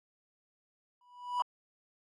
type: tone with exponential growth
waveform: triangle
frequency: 982 Hz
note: B5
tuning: 10 cents flat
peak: -24 dBFS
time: 1.01-1.42 s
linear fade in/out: 2 ms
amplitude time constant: 88 ms
effects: AAC 32 kbps